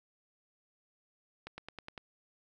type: accelerating click train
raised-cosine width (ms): 0.3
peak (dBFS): -27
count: 6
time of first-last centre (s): 1.47-1.978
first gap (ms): 110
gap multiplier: 0.96
effects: none